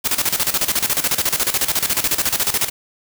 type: noise with tremolo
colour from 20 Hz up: white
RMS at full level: -17 dBFS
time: 0.04-2.7 s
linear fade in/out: 20 ms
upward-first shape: square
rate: 14 Hz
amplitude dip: 75%
effects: none